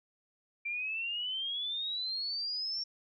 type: exponential sweep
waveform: sine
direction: up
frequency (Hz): 2349 to 5520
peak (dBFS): -33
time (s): 0.65-2.84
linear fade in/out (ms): 10
effects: none